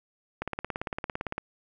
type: click train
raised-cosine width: 0.5 ms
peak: -16 dBFS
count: 18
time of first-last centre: 0.42-1.38 s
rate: 17.7 Hz
effects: none